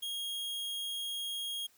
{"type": "tone", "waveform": "45% pulse", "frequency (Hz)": 3267, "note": "G#7", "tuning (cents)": -29, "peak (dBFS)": -35, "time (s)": [0.02, 1.67], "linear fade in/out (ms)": 10, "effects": ["white hiss -66 dBFS RMS until 1.77 s"]}